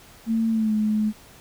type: tone with pitch glide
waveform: sine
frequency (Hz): 225.5 to 214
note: A3 to A3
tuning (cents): +43 to -48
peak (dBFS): -19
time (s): 0.26-1.13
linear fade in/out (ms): 50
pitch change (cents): -91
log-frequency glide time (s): 0.5-0.74
effects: pink hiss -49 dBFS RMS until 1.4 s

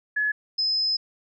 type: tone pair in turn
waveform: sine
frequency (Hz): 1702 / 5100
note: G#6 / D#8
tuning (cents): +42 / +42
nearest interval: octave + perfect fifth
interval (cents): 1900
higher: second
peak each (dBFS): -21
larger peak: neither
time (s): 0.16-0.32 / 0.58-0.97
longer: second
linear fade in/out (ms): 10
effects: none

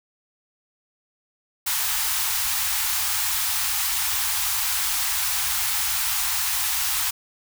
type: band-stop noise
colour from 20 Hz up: white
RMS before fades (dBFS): -24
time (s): 1.66-7.11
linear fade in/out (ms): 10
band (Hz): 100 to 750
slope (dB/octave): 96
effects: none

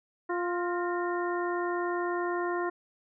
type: harmonic tone with a mistuned harmonic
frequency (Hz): 350.9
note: F4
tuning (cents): +8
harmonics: 1 / 2 / 3 / 4 / 5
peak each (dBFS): -30 / -36 / -35 / -39 / -40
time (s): 0.29-2.7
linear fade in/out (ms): 10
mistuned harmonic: 5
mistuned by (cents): +70
effects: none

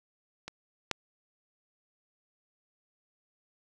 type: clicks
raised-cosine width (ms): 0.2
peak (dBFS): -22 / -11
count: 2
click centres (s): 0.48 / 0.913
effects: none

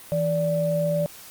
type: tone pair together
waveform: sine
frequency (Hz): 163.6 / 583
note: E3 / D5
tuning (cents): -13 / -13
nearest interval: octave + minor seventh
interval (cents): 2200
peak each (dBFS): -25 / -22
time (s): 0.12-1.06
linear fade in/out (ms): 0
effects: white hiss -44 dBFS RMS until 1.3 s + Opus 32 kbps

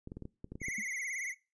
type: clicks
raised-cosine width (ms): 3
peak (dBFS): -30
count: 10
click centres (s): 0.074 / 0.119 / 0.17 / 0.223 / 0.254 / 0.444 / 0.52 / 0.555 / 0.617 / 0.684
type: tone with vibrato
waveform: square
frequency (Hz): 2093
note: C7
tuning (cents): 0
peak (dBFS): -36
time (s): 0.6-1.35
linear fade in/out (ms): 50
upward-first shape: triangle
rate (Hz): 18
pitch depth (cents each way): 130
type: tone with exponential decay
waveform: sine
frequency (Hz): 211.8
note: G#3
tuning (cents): +34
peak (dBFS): -37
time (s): 0.78-0.86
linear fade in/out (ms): 5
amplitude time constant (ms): 17
effects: noise-tail reverb RT60 0.3 s tail -22 dB re dry + resampled to 22050 Hz

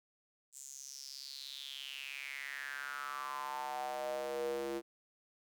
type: tone with high-pass filter sweep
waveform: square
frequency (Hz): 68.5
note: C#2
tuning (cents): -20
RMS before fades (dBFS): -42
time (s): 0.52-4.82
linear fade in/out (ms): 50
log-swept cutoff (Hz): 7700 to 370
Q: 6.4
effects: none

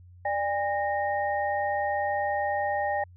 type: tone cluster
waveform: sine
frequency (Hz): 594 / 809 / 1855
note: D5 / G#5 / A#6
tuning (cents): +20 / -46 / -9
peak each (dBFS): -30 / -27 / -33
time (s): 0.25-3.04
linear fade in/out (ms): 5
effects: added 89 Hz sine -48 dBFS peak until 3.16 s

